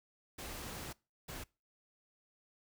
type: noise bursts at uneven times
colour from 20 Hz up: pink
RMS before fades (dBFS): -45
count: 2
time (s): 0.38-0.93 / 1.28-1.44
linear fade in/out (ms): 10
effects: noise-tail reverb RT60 0.3 s tail -24 dB re dry